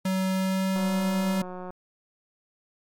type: tone with pitch glide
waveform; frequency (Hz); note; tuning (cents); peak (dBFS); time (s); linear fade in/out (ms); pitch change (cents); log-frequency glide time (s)
square; 188.8 to 191.21; F#3 to G3; +35 to -43; -24; 0.05-1.42; 5; +22; 0.3-0.95
type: click train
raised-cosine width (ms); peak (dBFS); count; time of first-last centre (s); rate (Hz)
1; -25; 173; 0.76-1.705; 182
effects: MP3 96 kbps